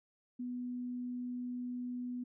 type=tone; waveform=sine; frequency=246.9 Hz; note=B3; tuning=in tune; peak=-37 dBFS; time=0.39-2.24 s; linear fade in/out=10 ms; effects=none